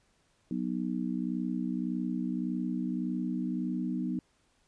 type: chord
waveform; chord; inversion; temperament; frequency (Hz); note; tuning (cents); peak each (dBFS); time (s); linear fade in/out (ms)
sine; B major; second; just; 185.21 / 246.9 / 308.7; F#3 / B3 / D#4; +2 / 0 / -14; -34 / -33 / -36; 0.51-4.19; 2
effects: pink hiss -70 dBFS RMS until 4.67 s + resampled to 22050 Hz